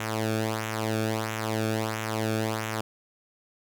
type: tone with flanger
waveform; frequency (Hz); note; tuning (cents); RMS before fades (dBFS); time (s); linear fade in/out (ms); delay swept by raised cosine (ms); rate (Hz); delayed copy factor
sawtooth; 110; A2; 0; -29; 0-2.81; 5; 0.21 to 1.02; 1.5; -0.7
effects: none